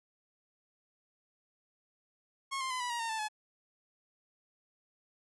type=tone with pitch steps; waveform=sawtooth; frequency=1088 / 1050.9 / 1015.1 / 980.6 / 947.2 / 914.9 / 883.7 / 853.6 Hz; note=C#6 / C6 / B5 / B5 / A#5 / A#5 / A5 / G#5; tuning=-33 / +7 / +47 / -13 / +27 / -33 / +7 / +47 cents; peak=-30 dBFS; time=2.51-3.286 s; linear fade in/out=20 ms; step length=97 ms; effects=resampled to 24000 Hz